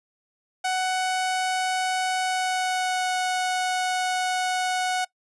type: tone with pitch glide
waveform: sawtooth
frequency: 744 to 737.2 Hz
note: F#5 to F#5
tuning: +9 to -7 cents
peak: -19 dBFS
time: 0.64-5.05 s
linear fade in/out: 10 ms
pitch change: -16 cents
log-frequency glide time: 2.2-3.14 s
effects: noise-tail reverb RT60 0.1 s tail -21 dB re dry + resampled to 24000 Hz